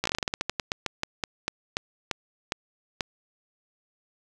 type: slowing click train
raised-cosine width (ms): 0.2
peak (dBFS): -9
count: 22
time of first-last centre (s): 0.04-3.008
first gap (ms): 15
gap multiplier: 1.19
effects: none